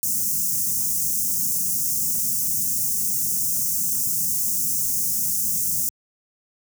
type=band-stop noise; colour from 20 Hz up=white; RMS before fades=-23 dBFS; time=0.03-5.89 s; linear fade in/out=0 ms; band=240 to 5800 Hz; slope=48 dB/octave; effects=high-pass 100 Hz 12 dB/octave